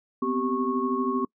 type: tone cluster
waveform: sine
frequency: 246.8 / 259.5 / 388.4 / 1098 Hz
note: B3 / C4 / G4 / C#6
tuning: -1 / -14 / -16 / -17 cents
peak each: -29 dBFS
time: 0.22-1.25 s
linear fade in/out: 5 ms
effects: noise-tail reverb RT60 0.1 s tail -26 dB re dry